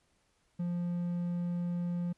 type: tone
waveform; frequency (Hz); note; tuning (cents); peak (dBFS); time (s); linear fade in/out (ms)
triangle; 174.61; F3; 0; -29; 0.59-2.13; 10
effects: pink hiss -73 dBFS RMS until 2.17 s + resampled to 24000 Hz